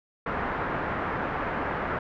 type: low-pass noise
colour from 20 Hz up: white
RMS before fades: -30 dBFS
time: 0.26-1.99 s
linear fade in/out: 5 ms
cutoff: 1600 Hz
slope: 24 dB/octave
effects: none